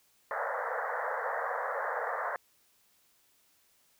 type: band-pass noise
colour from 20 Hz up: pink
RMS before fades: -34 dBFS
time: 0.31-2.36 s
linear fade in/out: 0 ms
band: 470 to 1900 Hz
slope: 96 dB/octave
effects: white hiss -68 dBFS RMS until 3.99 s